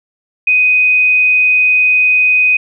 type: tone with frequency modulation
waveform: sine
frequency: 2500 Hz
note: D#7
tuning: 8 cents sharp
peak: -7 dBFS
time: 0.47-2.57 s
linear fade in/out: 5 ms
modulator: 28.3 Hz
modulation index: 0.29
effects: none